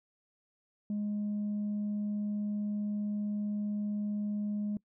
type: tone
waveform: sine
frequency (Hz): 207.7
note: G#3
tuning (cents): 0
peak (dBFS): -29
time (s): 0.9-4.77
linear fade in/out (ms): 2
effects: noise-tail reverb RT60 0.1 s tail -24 dB re dry + tanh soft clip ceiling -29 dBFS